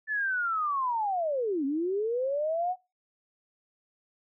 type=linear two-way sweep; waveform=sine; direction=down then up; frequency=1760 to 264.9 to 749 Hz; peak=-26 dBFS; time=0.07-2.76 s; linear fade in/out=50 ms; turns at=1.65 s; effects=noise-tail reverb RT60 0.3 s tail -25 dB re dry